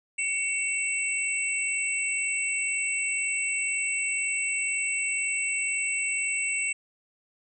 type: tone cluster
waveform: sine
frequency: 2234 / 2708 / 8050 Hz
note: C#7 / E7 / B8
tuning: +13 / +46 / +32 cents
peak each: -30 dBFS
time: 0.18-6.73 s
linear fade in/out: 10 ms
effects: none